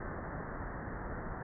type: low-pass noise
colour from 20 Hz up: pink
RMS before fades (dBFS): -41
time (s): 0-1.43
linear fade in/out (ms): 5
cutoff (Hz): 1900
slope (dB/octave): 96
effects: none